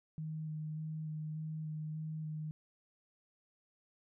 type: tone with vibrato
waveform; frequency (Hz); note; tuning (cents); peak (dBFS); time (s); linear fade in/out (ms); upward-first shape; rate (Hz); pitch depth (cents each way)
sine; 155.56; D#3; 0; -38; 0.18-2.51; 0; square; 1.7; 12
effects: none